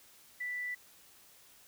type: tone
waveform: sine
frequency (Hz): 1975.5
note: B6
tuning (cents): 0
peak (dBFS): -35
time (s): 0.4-0.75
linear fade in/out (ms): 10
effects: white hiss -60 dBFS RMS until 1.67 s